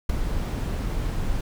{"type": "noise with ADSR envelope", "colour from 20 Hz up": "brown", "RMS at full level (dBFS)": -18, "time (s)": [0.09, 1.41], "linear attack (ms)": 8, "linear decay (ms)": 6, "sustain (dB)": -8, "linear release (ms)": 5, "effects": []}